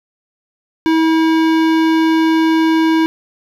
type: tone with hard clipping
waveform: sine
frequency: 322.3 Hz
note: E4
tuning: 39 cents flat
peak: -12 dBFS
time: 0.86-3.06 s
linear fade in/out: 0 ms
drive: 18 dB
effects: none